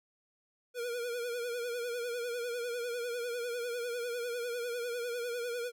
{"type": "tone with vibrato", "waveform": "square", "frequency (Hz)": 480, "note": "B4", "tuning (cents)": -49, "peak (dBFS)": -35, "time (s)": [0.74, 5.72], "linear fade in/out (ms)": 50, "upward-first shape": "triangle", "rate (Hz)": 10, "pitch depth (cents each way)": 73, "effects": []}